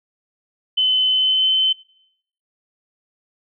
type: tone with pitch glide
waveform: sine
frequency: 3039 to 3064 Hz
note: F#7 to G7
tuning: +46 to -40 cents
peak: -14 dBFS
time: 0.77-1.73 s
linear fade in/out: 10 ms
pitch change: +14 cents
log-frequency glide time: 1.1-1.53 s
effects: noise-tail reverb RT60 0.7 s tail -22 dB re dry